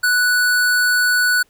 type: tone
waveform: square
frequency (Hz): 1480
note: F#6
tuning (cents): 0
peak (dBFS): -14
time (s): 0.03-1.43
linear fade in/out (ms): 10
effects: pink hiss -59 dBFS RMS until 1.49 s